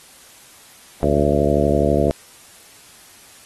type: harmonic tone with a mistuned harmonic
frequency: 72.2 Hz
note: D2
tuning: 29 cents flat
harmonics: 1 / 2 / 3 / 4 / 5 / 6 / 7 / 8 / 9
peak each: -23 / -23 / -23 / -23 / -23 / -23 / -23 / -23 / -23 dBFS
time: 1.03-2.11 s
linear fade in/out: 0 ms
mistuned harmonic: 9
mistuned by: +45 cents
effects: white hiss -46 dBFS RMS until 3.45 s + AAC 32 kbps